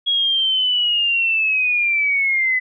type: linear sweep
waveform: sine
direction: down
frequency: 3322 to 2004 Hz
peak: -15 dBFS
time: 0.06-2.6 s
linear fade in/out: 20 ms
effects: none